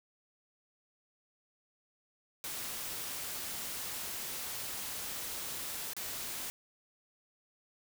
white noise with dropouts, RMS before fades -40 dBFS, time 2.44-6.5 s, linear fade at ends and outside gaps 0 ms, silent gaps 5.934-5.966 s, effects none

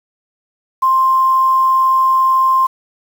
sine tone with quantisation, 1051 Hz, C6, 7 cents sharp, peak -9 dBFS, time 0.82-2.67 s, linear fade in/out 10 ms, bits 6, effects none

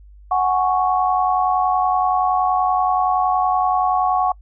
sine chord, F# suspended second, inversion none, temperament equal, 740 / 830.6 / 1108.7 Hz, F#5 / G#5 / C#6, 0 / 0 / 0 cents, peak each -17 / -23 / -20 dBFS, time 0.31-4.32 s, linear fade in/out 5 ms, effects noise-tail reverb RT60 0.1 s tail -26 dB re dry + added 50 Hz sine -41 dBFS peak until 4.41 s

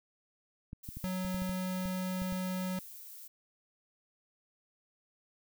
clicks, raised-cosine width 5 ms, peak -30 dBFS, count 11, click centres 0.731 / 0.889 / 0.97 / 1.041 / 1.249 / 1.345 / 1.42 / 1.494 / 1.856 / 2.219 / 2.324 s
violet noise, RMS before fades -49 dBFS, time 0.83-3.28 s, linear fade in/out 10 ms
square tone, 185 Hz, F#3, in tune, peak -34 dBFS, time 1.04-2.79 s, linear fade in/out 2 ms
effects none

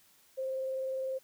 sine tone with vibrato, 527 Hz, C5, 12 cents sharp, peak -32 dBFS, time 0.37-1.19 s, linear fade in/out 20 ms, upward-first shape sine, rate 20 Hz, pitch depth 16 cents each way, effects white hiss -64 dBFS RMS until 1.23 s

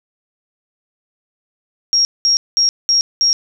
sine tone bursts, 5588 Hz, F8, in tune, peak -10 dBFS, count 5, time 1.93-3.33 s, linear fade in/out 0 ms, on 120 ms, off 200 ms, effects none

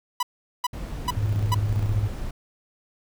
45% pulse tone bursts, 987.8 Hz, B5, in tune, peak -21 dBFS, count 4, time 0.2-1.546 s, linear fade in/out 5 ms, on 29 ms, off 410 ms
brown noise, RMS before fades -32 dBFS, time 0.73-2.31 s, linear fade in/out 5 ms
sine tone with tremolo, 103.83 Hz, G#2, in tune, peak -19 dBFS, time 1.16-2.09 s, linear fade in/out 20 ms, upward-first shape square, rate 15 Hz, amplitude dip 50%
effects none

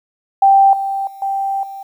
sine tone with level steps, 784 Hz, G5, in tune, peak -6 / -17 / -32 / -16 / -27 dBFS, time 0.42-1.83 s, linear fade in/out 5 ms, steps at 0.73 / 1.07 / 1.22 / 1.63 s, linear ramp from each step 2 ms, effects 8-bit

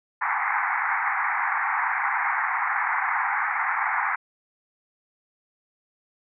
pink band-pass noise, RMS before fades -25 dBFS, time 0.21-4.16 s, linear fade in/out 10 ms, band 780 to 2200 Hz, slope 96 dB/octave, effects none

